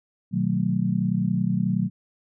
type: chord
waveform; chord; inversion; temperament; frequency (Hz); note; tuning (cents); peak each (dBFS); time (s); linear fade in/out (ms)
sine; B dominant seventh; none; just; 123.47 / 154.34 / 185.21 / 222.2; B2 / D#3 / F#3 / A3; 0 / -14 / +2 / +17; -28 / -28 / -23 / -28; 0.31-1.9; 50
effects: none